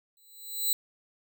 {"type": "tone with exponential growth", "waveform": "5% pulse", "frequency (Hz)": 4000, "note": "B7", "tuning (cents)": 21, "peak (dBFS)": -14, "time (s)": [0.17, 0.73], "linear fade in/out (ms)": 1, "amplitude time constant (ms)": 120, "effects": []}